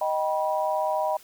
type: chord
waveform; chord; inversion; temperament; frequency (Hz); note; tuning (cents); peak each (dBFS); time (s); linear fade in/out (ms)
sine; Eb augmented; none; just; 622.3 / 777.8 / 972.3; Eb5 / G5 / B5; 0 / -14 / -27; -26 / -28 / -28; 0.01-1.17; 5
effects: white hiss -52 dBFS RMS until 1.23 s